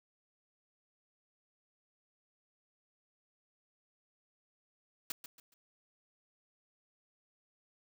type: noise with echo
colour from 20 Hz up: white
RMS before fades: -38 dBFS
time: 5.1-5.12 s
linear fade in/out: 2 ms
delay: 140 ms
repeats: 3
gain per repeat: -10 dB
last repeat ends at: 5.54 s
effects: none